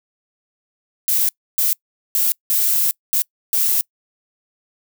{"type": "noise bursts at uneven times", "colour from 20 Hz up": "violet", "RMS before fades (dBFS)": -17, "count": 6, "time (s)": [[1.08, 1.29], [1.58, 1.73], [2.15, 2.32], [2.5, 2.91], [3.13, 3.22], [3.53, 3.81]], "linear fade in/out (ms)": 0, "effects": ["noise-tail reverb RT60 0.1 s tail -26 dB re dry"]}